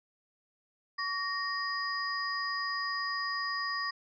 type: tone cluster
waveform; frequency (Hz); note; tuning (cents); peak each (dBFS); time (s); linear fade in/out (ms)
sine; 1127 / 1857 / 4930; C#6 / A#6 / D#8; +28 / -7 / -17; -35 / -35 / -37; 0.98-3.91; 10
effects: none